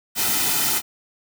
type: noise with comb filter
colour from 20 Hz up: white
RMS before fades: -21 dBFS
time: 0.15-0.82 s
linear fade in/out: 50 ms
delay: 1.8 ms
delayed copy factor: -0.65
effects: none